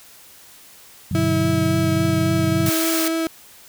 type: chord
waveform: sine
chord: G major seventh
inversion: none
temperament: equal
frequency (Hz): 98 / 123.47 / 146.83 / 185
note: G2 / B2 / D3 / F#3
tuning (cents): 0 / 0 / 0 / 0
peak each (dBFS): -24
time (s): 1.11-2.7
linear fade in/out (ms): 5
type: tone with vibrato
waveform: 35% pulse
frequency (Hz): 324.9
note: E4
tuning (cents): -25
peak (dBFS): -18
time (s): 1.15-3.27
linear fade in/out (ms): 0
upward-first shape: triangle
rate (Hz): 3.6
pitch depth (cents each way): 13
type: high-pass noise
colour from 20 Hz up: white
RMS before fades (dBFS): -24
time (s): 2.66-3.08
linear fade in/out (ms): 2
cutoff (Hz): 950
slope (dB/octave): 24
effects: white hiss -46 dBFS RMS until 3.68 s